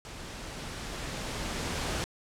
pink noise with level ramp, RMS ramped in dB -43 to -31 dBFS, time 0.05-2.04 s, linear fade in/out 0 ms, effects low-pass 8000 Hz 12 dB/octave

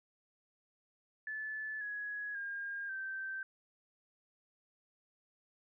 sine tone with pitch steps, 1736 / 1674 / 1614.1 / 1556.5 Hz, A6 / G#6 / G#6 / G6, -24 / +13 / -50 / -13 cents, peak -38 dBFS, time 1.27-3.43 s, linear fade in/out 2 ms, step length 540 ms, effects none

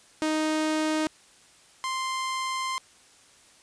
sawtooth tone pair in turn, 311.1 / 1046.4 Hz, D#4 / C6, 0 / 0 cents, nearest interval octave + major sixth, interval 2100 cents, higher second, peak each -20 / -24 dBFS, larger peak first, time 0.22-1.07 / 1.84-2.78 s, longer second, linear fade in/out 0 ms, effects white hiss -56 dBFS RMS until 3.62 s + resampled to 22050 Hz

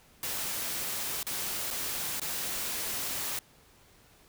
white noise with dropouts, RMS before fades -34 dBFS, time 0.23-3.39 s, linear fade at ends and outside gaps 2 ms, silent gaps 1.23-1.267 / 1.705-1.709 / 2.198-2.216 s, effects pink hiss -60 dBFS RMS until 4.28 s

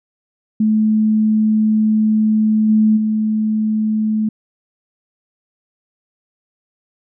sine tone with level steps, 216.3 Hz, A3, 29 cents flat, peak -11 / -9 / -14 dBFS, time 0.6-4.29 s, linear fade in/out 5 ms, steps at 2.68 / 2.96 s, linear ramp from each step 20 ms, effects none

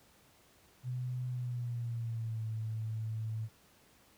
sine tone with pitch glide, 125.5 to 110.52 Hz, B2 to A2, +28 to +8 cents, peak -34 dBFS, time 0.83-3.49 s, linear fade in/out 50 ms, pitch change -220 cents, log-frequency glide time 1.29-2.45 s, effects pink hiss -64 dBFS RMS until 4.17 s + high-pass 60 Hz 12 dB/octave

